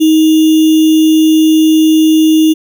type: tone with sample-and-hold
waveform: sine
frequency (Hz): 315.2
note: D#4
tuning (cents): +23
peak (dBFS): -4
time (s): 0-2.54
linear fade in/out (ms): 20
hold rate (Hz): 3150
effects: none